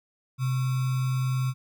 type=tone with sample-and-hold; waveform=sine; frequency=129.3 Hz; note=C3; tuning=20 cents flat; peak=-23 dBFS; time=0.38-1.54 s; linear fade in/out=50 ms; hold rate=1225 Hz; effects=none